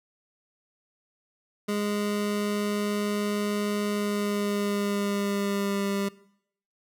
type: tone with pitch glide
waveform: 25% pulse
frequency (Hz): 206.6 to 199.1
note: G#3 to G3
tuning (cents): -9 to +27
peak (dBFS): -22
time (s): 1.68-6.09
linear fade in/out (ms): 10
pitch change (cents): -64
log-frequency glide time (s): 3.91-5.86
effects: noise-tail reverb RT60 0.7 s tail -20 dB re dry